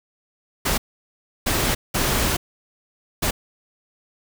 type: noise bursts at uneven times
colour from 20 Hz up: pink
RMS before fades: -21 dBFS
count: 4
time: 0.65-0.78 / 1.46-1.75 / 1.94-2.37 / 3.22-3.31 s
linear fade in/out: 10 ms
effects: none